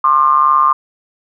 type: ring-modulated tone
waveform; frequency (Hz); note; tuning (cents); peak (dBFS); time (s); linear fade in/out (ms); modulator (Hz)
triangle; 71.5; D2; -46; -3; 0.04-0.73; 5; 1130
effects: none

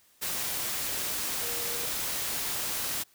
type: tone in noise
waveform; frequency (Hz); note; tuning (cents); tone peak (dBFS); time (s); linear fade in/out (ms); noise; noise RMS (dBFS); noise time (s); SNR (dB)
sine; 476.1; A#4; +37; -42; 1.41-1.87; 20; white; -32; 0.21-3.04; -13
effects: white hiss -63 dBFS RMS until 3.14 s

